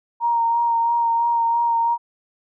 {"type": "tone with vibrato", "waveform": "sine", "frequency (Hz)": 932.3, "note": "A#5", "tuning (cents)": 0, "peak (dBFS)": -16, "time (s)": [0.2, 1.98], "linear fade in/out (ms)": 50, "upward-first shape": "sine", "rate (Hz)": 3, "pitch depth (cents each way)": 19, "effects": []}